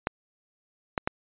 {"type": "clicks", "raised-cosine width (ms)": 0.5, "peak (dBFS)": -10, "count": 3, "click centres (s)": [0.071, 0.978, 1.075], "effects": ["resampled to 8000 Hz"]}